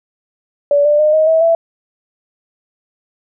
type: tone with pitch steps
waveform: sine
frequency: 575 / 591.8 / 609.2 / 627 / 645.4 / 664.3 Hz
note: D5 / D5 / D#5 / D#5 / E5 / E5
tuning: -37 / +13 / -37 / +13 / -37 / +13 cents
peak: -8 dBFS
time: 0.71-1.55 s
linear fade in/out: 2 ms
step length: 140 ms
effects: none